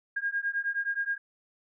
sine beating tone pair, 1618 / 1627.5 Hz, G#6 / G#6, -46 / -36 cents, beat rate 9.5 Hz, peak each -31 dBFS, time 0.16-1.18 s, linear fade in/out 10 ms, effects none

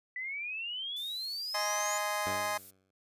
sine exponential sweep, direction up, 1970 to 7030 Hz, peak -35 dBFS, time 0.16-1.98 s, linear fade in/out 2 ms
violet noise, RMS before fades -48 dBFS, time 0.96-2.71 s, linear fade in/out 10 ms
25% pulse chord, Ab major, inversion second, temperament just, 623 / 830.6 / 1038.3 Hz, Eb5 / Ab5 / C6, +2 / 0 / -14 cents, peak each -32 dBFS, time 1.54-2.58 s, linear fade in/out 10 ms
10% pulse tone with exponential decay, 95 Hz, F#2, 46 cents sharp, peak -29 dBFS, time 2.26-2.91 s, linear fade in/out 5 ms, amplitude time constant 140 ms
effects resampled to 32000 Hz

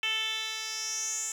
10% pulse tone with band-pass filter sweep, 440 Hz, A4, in tune, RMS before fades -33 dBFS, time 0.03-1.32 s, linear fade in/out 2 ms, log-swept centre 2900 to 7600 Hz, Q 5.2, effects 9-bit

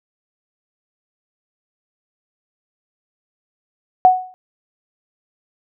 sine tone with exponential decay, 740 Hz, F#5, in tune, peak -3 dBFS, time 4.05-4.34 s, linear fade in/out 0 ms, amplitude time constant 61 ms, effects none

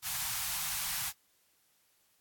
white band-stop noise, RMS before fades -35 dBFS, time 0.02-1.13 s, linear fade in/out 50 ms, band 180 to 720 Hz, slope 48 dB/octave, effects white hiss -71 dBFS RMS until 2.2 s + AAC 64 kbps

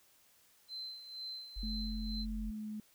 sine tone with tremolo, 4082 Hz, C8, 44 cents flat, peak -40 dBFS, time 0.68-2.26 s, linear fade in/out 50 ms, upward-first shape sine, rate 2.1 Hz, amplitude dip 65%
sine tone, 46.25 Hz, F#1, in tune, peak -38 dBFS, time 1.56-2.51 s, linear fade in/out 10 ms
sine tone with pitch glide, 218.3 to 213.6 Hz, A3 to G#3, -13 to +49 cents, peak -39 dBFS, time 1.63-2.8 s, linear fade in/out 2 ms, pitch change -38 cents, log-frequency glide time 2.26-2.68 s
effects white hiss -67 dBFS RMS until 2.94 s

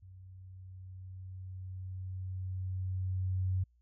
sine tone with level ramp, 93.2 Hz, F#2, 13 cents sharp, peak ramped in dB -50 to -28 dBFS, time 0.02-3.64 s, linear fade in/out 10 ms, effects added 60 Hz sine -65 dBFS peak until 3.81 s

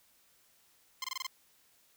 10% pulse tone bursts, 1046.5 Hz, C6, in tune, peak -26 dBFS, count 6, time 1.02-1.267 s, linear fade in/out 2 ms, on 22 ms, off 23 ms, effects white hiss -67 dBFS RMS until 1.96 s

